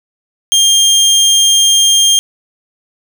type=tone; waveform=25% pulse; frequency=3200 Hz; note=G7; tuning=35 cents sharp; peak=-3 dBFS; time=0.52-2.19 s; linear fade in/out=0 ms; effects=none